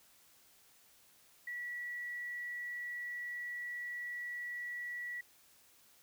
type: tone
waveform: sine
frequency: 1942 Hz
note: B6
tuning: 30 cents flat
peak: -39 dBFS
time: 1.47-5.21 s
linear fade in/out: 5 ms
effects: white hiss -65 dBFS RMS until 6.02 s